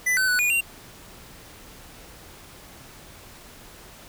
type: tone with pitch steps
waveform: square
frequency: 1996 / 1522 / 1482 / 2446 / 2761 Hz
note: B6 / F#6 / F#6 / D#7 / F7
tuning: +18 / +48 / +2 / -30 / -20 cents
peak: -20 dBFS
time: 0.06-0.61 s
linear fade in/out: 10 ms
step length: 110 ms
effects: pink hiss -46 dBFS RMS until 4.08 s